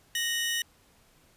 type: tone pair together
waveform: sawtooth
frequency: 1862.1 / 2960 Hz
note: A#6 / F#7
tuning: -2 / 0 cents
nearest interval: minor sixth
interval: 802 cents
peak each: -27 dBFS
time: 0.15-0.62 s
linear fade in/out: 2 ms
effects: pink hiss -62 dBFS RMS until 1.36 s + resampled to 32000 Hz